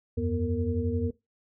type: tone cluster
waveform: sine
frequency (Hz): 83.7 / 95.1 / 242.1 / 459.4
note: E2 / F#2 / B3 / A#4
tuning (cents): +27 / +48 / -34 / -25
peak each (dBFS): -31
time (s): 0.17-1.11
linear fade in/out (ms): 10
effects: noise-tail reverb RT60 0.2 s tail -19 dB re dry